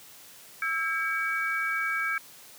sine tone cluster, 1319 / 1614 / 2271 Hz, E6 / G#6 / C#7, +1 / -50 / +41 cents, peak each -32 / -29 / -31 dBFS, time 0.62-2.18 s, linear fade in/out 2 ms, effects white hiss -50 dBFS RMS until 2.58 s + high-pass 80 Hz 12 dB/octave

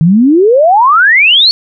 sine exponential sweep, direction up, 152.8 to 4501 Hz, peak -3 dBFS, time 0.01-1.51 s, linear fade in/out 0 ms, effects none

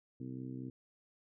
harmonic tone, 64.2 Hz, C2, 32 cents flat, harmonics 2 / 3 / 4 / 5 / 6 / 7, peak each -45 / -51 / -44 / -49 / -58 / -58 dBFS, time 0.2-0.7 s, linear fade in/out 5 ms, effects none

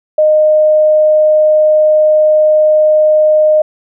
sine tone, 615 Hz, D#5, 20 cents flat, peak -5 dBFS, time 0.18-3.62 s, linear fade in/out 5 ms, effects none

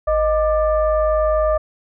sine tone with frequency modulation, 620 Hz, D#5, 6 cents flat, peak -14 dBFS, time 0.07-1.58 s, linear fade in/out 10 ms, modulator 568 Hz, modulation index 0.73, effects none

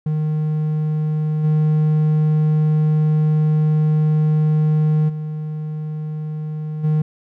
triangle tone with level steps, 153.8 Hz, D#3, 20 cents flat, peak -15 / -11 / -21 / -12 dBFS, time 0.06-7.02 s, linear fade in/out 5 ms, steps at 1.43 / 5.08 / 6.83 s, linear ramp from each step 20 ms, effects none

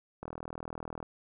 click train, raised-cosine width 1 ms, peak -25 dBFS, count 33, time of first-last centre 0.23-1.028 s, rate 40.1 Hz, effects none

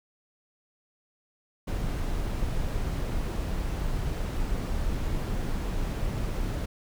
brown noise, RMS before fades -29 dBFS, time 1.67-6.66 s, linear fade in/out 10 ms, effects none

